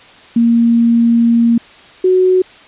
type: tone pair in turn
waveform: sine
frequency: 233.1 / 370 Hz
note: A#3 / F#4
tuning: 0 / 0 cents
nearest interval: minor sixth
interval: 800 cents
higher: second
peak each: -7 dBFS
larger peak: neither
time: 0.36-1.58 / 2.04-2.42 s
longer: first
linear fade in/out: 5 ms
effects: white hiss -40 dBFS RMS until 2.67 s + resampled to 8000 Hz